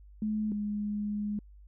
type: tone pair in turn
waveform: sine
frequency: 214 / 207.8 Hz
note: A3 / G#3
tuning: -48 / +1 cents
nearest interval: minor second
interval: 51 cents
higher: first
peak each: -28 / -30 dBFS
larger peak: first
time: 0.22-0.52 / 0.52-1.39 s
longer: second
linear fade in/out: 2 ms
effects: added 50 Hz sine -50 dBFS peak until 1.67 s